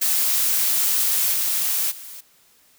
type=noise with level steps; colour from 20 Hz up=blue; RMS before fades=-20 / -22 / -38 dBFS; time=0.01-2.21 s; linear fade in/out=10 ms; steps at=1.32 / 1.9 s; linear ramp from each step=20 ms; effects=white hiss -57 dBFS RMS until 2.78 s